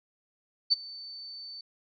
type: tone with ADSR envelope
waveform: sine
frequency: 4533 Hz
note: C#8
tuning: 38 cents sharp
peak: -17 dBFS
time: 0.7-1.61 s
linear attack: 26 ms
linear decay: 18 ms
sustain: -23 dB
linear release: 3 ms
effects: none